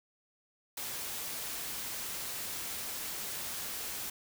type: noise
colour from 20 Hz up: white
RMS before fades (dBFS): -39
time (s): 0.77-4.1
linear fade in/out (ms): 5
effects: none